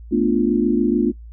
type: chord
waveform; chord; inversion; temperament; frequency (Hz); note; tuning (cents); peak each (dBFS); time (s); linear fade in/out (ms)
sine; B half-diminished seventh; third; equal; 220 / 246.9 / 293.7 / 349.2; A3 / B3 / D4 / F4; 0 / 0 / 0 / 0; -20; 0.11-1.12; 20
effects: noise-tail reverb RT60 0.1 s tail -19 dB re dry + added 57 Hz sine -35 dBFS peak until 1.32 s